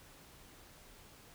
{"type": "silence", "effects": ["pink hiss -58 dBFS RMS until 1.34 s"]}